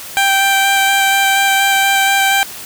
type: tone with vibrato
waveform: 15% pulse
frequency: 784 Hz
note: G5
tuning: in tune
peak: -4 dBFS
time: 0.17-2.43 s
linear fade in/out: 0 ms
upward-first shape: square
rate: 4.2 Hz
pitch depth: 8 cents each way
effects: white hiss -30 dBFS RMS until 2.65 s